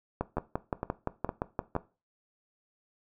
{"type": "two click trains", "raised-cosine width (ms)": 1, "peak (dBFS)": [-17, -15], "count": [4, 10], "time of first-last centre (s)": [[0.37, 1.752], [0.21, 1.764]], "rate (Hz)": [2.17, 5.79], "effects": ["noise-tail reverb RT60 0.3 s tail -17 dB re dry"]}